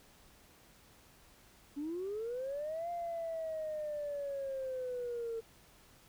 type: linear two-way sweep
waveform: sine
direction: up then down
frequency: 277.2 to 697 to 450.1 Hz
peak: -35 dBFS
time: 1.76-5.41 s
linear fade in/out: 20 ms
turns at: 2.9 s
effects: tanh soft clip ceiling -32 dBFS + pink hiss -62 dBFS RMS until 6.08 s